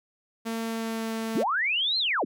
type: tone with pitch glide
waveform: sawtooth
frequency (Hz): 226.7 to 224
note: A#3 to A3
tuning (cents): -48 to +31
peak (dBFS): -25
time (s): 0.45-1.44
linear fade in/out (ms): 20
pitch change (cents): -21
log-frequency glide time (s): 0.63-1.12
type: linear two-way sweep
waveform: sine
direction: up then down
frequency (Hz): 140 to 4243 to 140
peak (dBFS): -23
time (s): 1.35-2.25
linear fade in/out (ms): 10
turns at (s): 1.98
effects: none